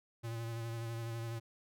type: tone with vibrato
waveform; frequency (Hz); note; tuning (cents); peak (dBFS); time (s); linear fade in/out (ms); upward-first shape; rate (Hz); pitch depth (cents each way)
square; 115.3; A#2; -19; -39; 0.23-1.4; 20; sine; 12; 26
effects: none